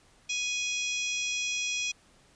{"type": "harmonic tone with a mistuned harmonic", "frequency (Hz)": 830.6, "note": "G#5", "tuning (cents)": 0, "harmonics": [3, 4, 5, 6, 7, 8, 9], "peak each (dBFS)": [-32, -35, -45, -41, -35, -46, -45], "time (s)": [0.29, 1.92], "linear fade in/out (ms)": 10, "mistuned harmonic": 6, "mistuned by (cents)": 46, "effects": ["pink hiss -61 dBFS RMS until 2.35 s", "resampled to 22050 Hz"]}